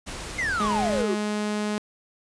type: noise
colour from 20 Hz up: pink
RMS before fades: -35 dBFS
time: 0.06-1.03 s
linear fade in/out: 20 ms
type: exponential sweep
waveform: triangle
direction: down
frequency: 2154 to 351.1 Hz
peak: -22 dBFS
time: 0.38-1.15 s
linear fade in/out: 10 ms
type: tone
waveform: sawtooth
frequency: 210 Hz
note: G#3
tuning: 19 cents sharp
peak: -21 dBFS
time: 0.6-1.78 s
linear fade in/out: 0 ms
effects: resampled to 22050 Hz